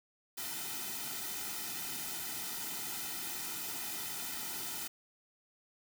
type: noise with comb filter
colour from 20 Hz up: white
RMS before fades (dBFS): -40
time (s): 0.37-4.88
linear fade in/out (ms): 10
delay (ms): 1.8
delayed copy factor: -1
effects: none